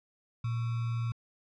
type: tone with sample-and-hold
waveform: sine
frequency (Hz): 116.54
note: A#2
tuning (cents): 0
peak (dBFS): -29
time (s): 0.44-1.12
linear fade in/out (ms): 5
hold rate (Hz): 1225
effects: low-pass 4000 Hz 12 dB/octave